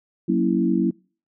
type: chord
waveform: sine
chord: F# dominant seventh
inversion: none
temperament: equal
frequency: 185 / 233.1 / 277.2 / 329.6 Hz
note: F#3 / A#3 / C#4 / E4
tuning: 0 / 0 / 0 / 0 cents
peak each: -22 / -23 / -25 / -22 dBFS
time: 0.28-0.91 s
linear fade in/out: 10 ms
effects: noise-tail reverb RT60 0.4 s tail -26 dB re dry